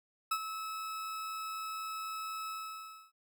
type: tone with ADSR envelope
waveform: 40% pulse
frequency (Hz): 1298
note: E6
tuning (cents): -27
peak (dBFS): -27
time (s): 0.31-3.12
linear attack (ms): 8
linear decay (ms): 60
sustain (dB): -10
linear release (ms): 630
effects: none